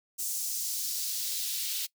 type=noise with high-pass filter sweep; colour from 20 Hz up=white; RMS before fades=-33 dBFS; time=0.18-1.87 s; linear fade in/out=20 ms; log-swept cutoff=6800 to 3300 Hz; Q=1.5; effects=noise-tail reverb RT60 0.1 s tail -21 dB re dry